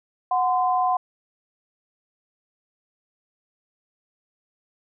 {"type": "tone pair together", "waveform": "sine", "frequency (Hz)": [735.6, 1029], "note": ["F#5", "C6"], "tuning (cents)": [-10, -29], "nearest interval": "tritone", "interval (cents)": 581, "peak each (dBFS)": [-20, -23], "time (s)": [0.31, 0.97], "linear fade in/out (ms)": 5, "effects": []}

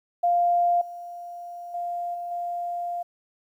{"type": "tone with level steps", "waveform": "sine", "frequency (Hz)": 698.5, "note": "F5", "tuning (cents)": 0, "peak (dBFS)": [-18, -35, -27, -30, -27], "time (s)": [0.23, 3.03], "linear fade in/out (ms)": 10, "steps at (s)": [0.81, 1.74, 2.14, 2.31], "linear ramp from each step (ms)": 5, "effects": ["10-bit"]}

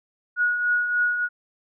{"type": "tone with tremolo", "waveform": "sine", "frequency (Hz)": 1454, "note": "F#6", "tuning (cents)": -31, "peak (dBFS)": -17, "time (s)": [0.36, 1.29], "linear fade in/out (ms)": 50, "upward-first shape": "triangle", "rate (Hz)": 3.4, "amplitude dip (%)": 55, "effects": []}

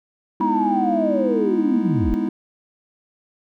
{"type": "chord", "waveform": "triangle", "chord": "E major seventh", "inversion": "first", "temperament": "equal", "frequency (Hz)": [207.7, 246.9, 311.1, 329.6], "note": ["G#3", "B3", "D#4", "E4"], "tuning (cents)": [0, 0, 0, 0], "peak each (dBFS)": -23, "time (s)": [0.4, 2.29], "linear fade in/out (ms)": 5}
{"type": "linear sweep", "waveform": "sine", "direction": "down", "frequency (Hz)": [975, 34.65], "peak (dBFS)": -19, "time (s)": [0.41, 2.14], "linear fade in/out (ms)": 0}
{"effects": []}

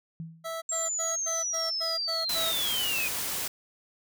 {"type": "tone with exponential decay", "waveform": "sine", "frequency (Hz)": 163.3, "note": "E3", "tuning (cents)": -16, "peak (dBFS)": -32, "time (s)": [0.2, 0.56], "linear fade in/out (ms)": 0, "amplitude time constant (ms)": 77}
{"type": "tone bursts", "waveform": "25% pulse", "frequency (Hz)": 656, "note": "E5", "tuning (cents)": -9, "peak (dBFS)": -29, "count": 8, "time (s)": [0.44, 2.524], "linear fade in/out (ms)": 20, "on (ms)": 180, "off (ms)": 92}
{"type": "linear sweep", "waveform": "sine", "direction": "down", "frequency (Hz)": [7520, 2440], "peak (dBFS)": -28, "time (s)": [0.69, 3.08], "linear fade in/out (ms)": 2}
{"type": "noise", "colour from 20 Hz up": "white", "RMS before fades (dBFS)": -32, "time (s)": [2.29, 3.48], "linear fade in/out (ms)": 5}
{"effects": []}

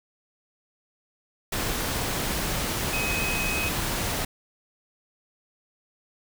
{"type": "tone in noise", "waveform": "sine", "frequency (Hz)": 2530, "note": "D#7", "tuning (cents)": 28, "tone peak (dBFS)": -28, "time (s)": [2.93, 3.69], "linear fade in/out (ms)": 5, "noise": "pink", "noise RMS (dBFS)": -28, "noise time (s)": [1.52, 4.25], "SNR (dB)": -3, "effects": []}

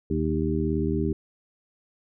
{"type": "harmonic tone with a mistuned harmonic", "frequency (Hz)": 77.78, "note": "D#2", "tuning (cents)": 0, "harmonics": [1, 2, 3, 4, 5], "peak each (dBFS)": [-29, -29, -29, -29, -29], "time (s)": [0.1, 1.13], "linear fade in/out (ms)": 5, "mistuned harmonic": 5, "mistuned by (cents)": 28, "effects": []}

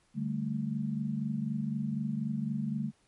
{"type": "chord", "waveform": "sine", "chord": "D suspended fourth", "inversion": "none", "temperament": "equal", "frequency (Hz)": [146.83, 196, 220], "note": ["D3", "G3", "A3"], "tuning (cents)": [0, 0, 0], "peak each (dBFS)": [-35, -36, -33], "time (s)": [0.14, 2.92], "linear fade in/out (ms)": 50, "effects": ["pink hiss -69 dBFS RMS until 3.07 s", "MP3 48 kbps"]}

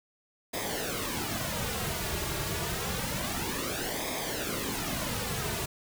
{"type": "noise with flanger", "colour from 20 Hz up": "pink", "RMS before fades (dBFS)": -33, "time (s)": [0.53, 5.66], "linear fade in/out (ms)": 10, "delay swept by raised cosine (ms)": [0.69, 3.99], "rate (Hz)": 0.28, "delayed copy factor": -0.7, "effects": []}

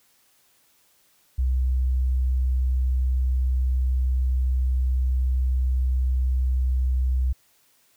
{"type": "tone", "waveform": "sine", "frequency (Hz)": 63.8, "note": "C2", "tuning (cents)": -43, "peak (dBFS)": -19, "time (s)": [1.38, 7.33], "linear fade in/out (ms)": 10, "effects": ["white hiss -62 dBFS RMS until 7.96 s"]}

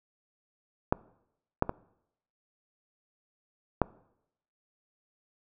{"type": "clicks", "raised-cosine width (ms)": 1, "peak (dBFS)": [-9, -9, -16, -8], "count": 4, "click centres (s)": [0.925, 1.624, 1.694, 3.817], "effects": ["noise-tail reverb RT60 0.8 s tail -22 dB re dry"]}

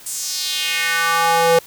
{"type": "tone with high-pass filter sweep", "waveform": "square", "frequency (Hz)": 166.8, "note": "E3", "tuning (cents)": 21, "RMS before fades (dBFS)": -18, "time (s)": [0.06, 1.59], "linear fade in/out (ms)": 5, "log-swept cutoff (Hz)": [8500, 480], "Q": 2.4, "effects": ["white hiss -42 dBFS RMS until 1.66 s"]}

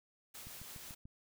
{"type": "noise with tremolo", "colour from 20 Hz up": "white", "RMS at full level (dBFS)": -49, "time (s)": [0.34, 0.95], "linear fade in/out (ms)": 10, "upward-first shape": "triangle", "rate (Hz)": 6.1, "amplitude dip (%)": 30}
{"type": "click train", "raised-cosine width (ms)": 5, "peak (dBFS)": -39, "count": 5, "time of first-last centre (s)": [0.47, 1.055], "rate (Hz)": 6.84}
{"effects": []}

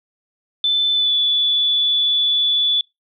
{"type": "tone with pitch glide", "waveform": "sine", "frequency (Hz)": [3520, 3454], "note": ["A7", "A7"], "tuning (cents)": [0, -33], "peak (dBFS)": -14, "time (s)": [0.64, 2.81], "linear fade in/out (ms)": 2, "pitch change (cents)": -33, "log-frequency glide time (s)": [0.94, 1.13], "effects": ["noise-tail reverb RT60 0.2 s tail -25 dB re dry"]}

